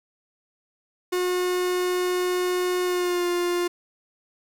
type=tone with pitch glide; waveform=45% pulse; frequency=361.5 to 351.8 Hz; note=F#4 to F4; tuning=-40 to +13 cents; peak=-22 dBFS; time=1.12-3.68 s; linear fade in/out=10 ms; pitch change=-47 cents; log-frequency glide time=2.85-3.27 s; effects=8-bit